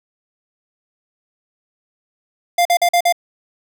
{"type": "tone bursts", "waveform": "square", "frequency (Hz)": 698.5, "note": "F5", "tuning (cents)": 0, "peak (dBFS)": -12, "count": 5, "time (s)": [2.58, 3.125], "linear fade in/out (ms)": 5, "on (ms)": 73, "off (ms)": 45, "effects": []}